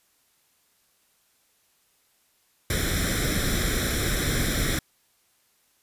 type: noise with comb filter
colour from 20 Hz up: pink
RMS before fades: -25 dBFS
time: 2.7-4.79 s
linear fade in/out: 2 ms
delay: 0.54 ms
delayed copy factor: +0.8
effects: white hiss -66 dBFS RMS until 5.82 s + resampled to 32000 Hz